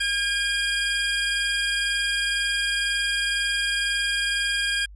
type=tone pair together; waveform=25% pulse; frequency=1620 / 2419 Hz; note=G#6 / D#7; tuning=-43 / -49 cents; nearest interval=perfect fifth; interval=694 cents; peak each=-19 / -26 dBFS; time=0-4.86 s; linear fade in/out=10 ms; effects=added 50 Hz sine -41 dBFS peak until 4.95 s + resampled to 22050 Hz